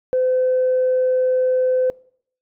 sine tone, 511 Hz, C5, 41 cents flat, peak -14 dBFS, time 0.13-1.9 s, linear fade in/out 0 ms, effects noise-tail reverb RT60 0.6 s tail -24 dB re dry + tanh soft clip ceiling -11 dBFS

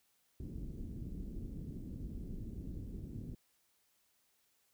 pink low-pass noise, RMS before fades -44 dBFS, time 0.4-3.35 s, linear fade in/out 2 ms, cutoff 310 Hz, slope 24 dB/octave, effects white hiss -75 dBFS RMS until 4.73 s

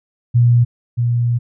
sine tone pair in turn, 120 / 119.55 Hz, B2 / A#2, -49 / +44 cents, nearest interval unison, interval 7 cents, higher first, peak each -8 / -13 dBFS, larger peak first, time 0.34-0.65 / 0.97-1.39 s, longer second, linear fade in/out 20 ms, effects none

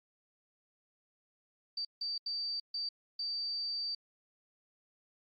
sine tone bursts at uneven times, 4637 Hz, D8, 23 cents flat, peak -34 dBFS, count 5, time 1.77-1.85 / 2.01-2.18 / 2.26-2.6 / 2.74-2.89 / 3.19-3.95 s, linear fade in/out 5 ms, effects AAC 48 kbps

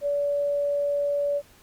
sine tone, 574 Hz, D5, 40 cents flat, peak -22 dBFS, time 0.01-1.42 s, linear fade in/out 50 ms, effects pink hiss -55 dBFS RMS until 1.62 s + Opus 48 kbps

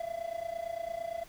triangle tone with amplitude modulation, 674 Hz, E5, 38 cents sharp, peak -29 dBFS, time 0-1.24 s, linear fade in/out 5 ms, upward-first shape sine, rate 28.8 Hz, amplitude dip 85%, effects pink hiss -56 dBFS RMS until 1.28 s

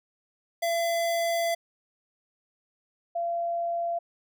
square / sine tone pair in turn, 676 / 683.9 Hz, E5 / F5, +43 / -36 cents, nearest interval unison, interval 21 cents, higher second, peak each -25 / -26 dBFS, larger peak first, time 0.62-1.55 / 3.15-3.99 s, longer first, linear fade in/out 10 ms, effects none

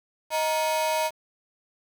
45% pulse ring-modulated tone, 784 Hz, G5, in tune, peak -20 dBFS, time 0.3-1.11 s, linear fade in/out 50 ms, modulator 156 Hz, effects 8-bit

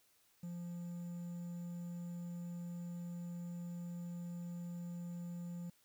triangle tone with quantisation, 173.6 Hz, F3, 10 cents flat, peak -40 dBFS, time 0.43-5.7 s, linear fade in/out 5 ms, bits 11, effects white hiss -72 dBFS RMS until 5.84 s

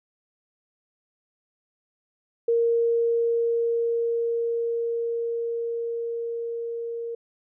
sine tone with level ramp, 465.4 Hz, A#4, 3 cents flat, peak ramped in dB -18 to -29 dBFS, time 2.48-7.15 s, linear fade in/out 5 ms, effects none

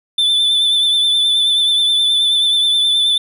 triangle tone with vibrato, 3520 Hz, A7, in tune, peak -10 dBFS, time 0.18-3.18 s, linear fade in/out 5 ms, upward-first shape sine, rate 9.4 Hz, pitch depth 30 cents each way, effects none

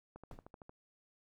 click train, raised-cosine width 1 ms, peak -37 dBFS, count 8, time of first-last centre 0.16-0.694 s, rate 13.1 Hz
brown noise with exponential decay, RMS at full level -47 dBFS, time 0.31-0.51 s, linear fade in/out 2 ms, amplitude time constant 42 ms
effects none

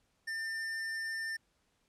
sine tone with hard clipping, 1797 Hz, A6, 36 cents sharp, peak -37 dBFS, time 0.27-1.37 s, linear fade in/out 10 ms, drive 13 dB, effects pink hiss -75 dBFS RMS until 1.88 s + low-pass 10000 Hz 12 dB/octave

